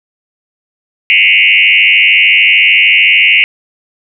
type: tone with frequency modulation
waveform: sine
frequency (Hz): 2489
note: D#7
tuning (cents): 0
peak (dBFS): -4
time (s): 1.1-3.44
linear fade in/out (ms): 0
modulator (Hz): 93.4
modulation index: 4.3
effects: none